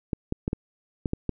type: clicks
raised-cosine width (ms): 3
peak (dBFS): -13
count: 7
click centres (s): 0.132 / 0.324 / 0.479 / 0.531 / 1.058 / 1.134 / 1.293
effects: none